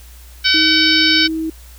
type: harmonic tone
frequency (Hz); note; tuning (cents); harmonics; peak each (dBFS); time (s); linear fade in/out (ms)
759; F#5; +44; 2 / 3 / 4 / 5 / 6 / 7; -18 / -18 / -18 / -18 / -18 / -18; 0.44-1.28; 20
type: tone with pitch glide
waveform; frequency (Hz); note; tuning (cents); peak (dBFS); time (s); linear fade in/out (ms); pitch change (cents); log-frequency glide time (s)
sine; 316.7 to 320.2; D#4 to D#4; +31 to +50; -18; 0.54-1.5; 5; +19; 1.16-1.3
effects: added 60 Hz sine -37 dBFS peak until 1.78 s + white hiss -45 dBFS RMS until 1.78 s